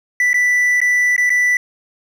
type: tone with dropouts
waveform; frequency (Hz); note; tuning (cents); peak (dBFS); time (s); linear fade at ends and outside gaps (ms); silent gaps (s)
triangle; 1975.5; B6; 0; -10; 0.2-1.57; 2; 0.332-0.342 / 0.804-0.815 / 1.164-1.179 / 1.295-1.302
effects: none